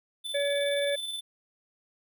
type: tone with tremolo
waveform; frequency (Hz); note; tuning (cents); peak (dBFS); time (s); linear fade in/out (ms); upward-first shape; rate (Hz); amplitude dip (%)
square; 3520; A7; 0; -32; 0.24-1.21; 20; square; 19; 35
type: harmonic tone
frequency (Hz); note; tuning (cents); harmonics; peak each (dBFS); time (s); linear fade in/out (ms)
568; C#5; +42; 1 / 3 / 4; -26 / -36 / -38; 0.34-0.96; 10
effects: none